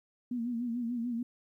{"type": "tone with vibrato", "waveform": "sine", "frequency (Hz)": 238.1, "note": "A#3", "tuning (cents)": 37, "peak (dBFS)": -31, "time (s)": [0.31, 1.23], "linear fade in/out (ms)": 5, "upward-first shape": "sine", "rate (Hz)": 6.8, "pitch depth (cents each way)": 72, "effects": ["12-bit"]}